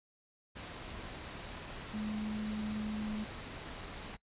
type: tone in noise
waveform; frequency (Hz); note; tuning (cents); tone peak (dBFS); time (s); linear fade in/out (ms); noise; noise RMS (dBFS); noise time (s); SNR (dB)
sine; 213.5; G#3; +48; -35; 1.93-3.25; 20; pink; -45; 0.55-4.17; +7
effects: noise-tail reverb RT60 0.1 s tail -21 dB re dry + resampled to 8000 Hz